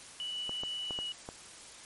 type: tone with pitch glide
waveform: sine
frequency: 2953 to 2921 Hz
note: F#7 to F#7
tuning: -4 to -23 cents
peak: -35 dBFS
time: 0.2-1.12 s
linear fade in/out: 0 ms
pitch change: -19 cents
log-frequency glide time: 0.86-1.01 s
type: clicks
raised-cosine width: 1 ms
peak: -26 dBFS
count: 5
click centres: 0.494 / 0.635 / 0.908 / 0.989 / 1.289 s
effects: white hiss -50 dBFS RMS until 1.85 s + MP3 48 kbps